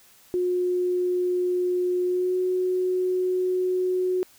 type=tone with pitch glide; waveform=sine; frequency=360 to 367.1 Hz; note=F#4 to F#4; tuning=-47 to -14 cents; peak=-21 dBFS; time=0.34-4.23 s; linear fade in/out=0 ms; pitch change=+33 cents; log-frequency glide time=2.05-2.36 s; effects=white hiss -55 dBFS RMS until 4.38 s